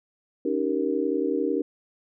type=chord; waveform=sine; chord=Eb dominant seventh; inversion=third; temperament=just; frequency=280 / 311.1 / 388.9 / 466.7 Hz; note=Db4 / Eb4 / G4 / Bb4; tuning=+18 / 0 / -14 / +2 cents; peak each=-28 dBFS; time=0.45-1.62 s; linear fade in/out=5 ms; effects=none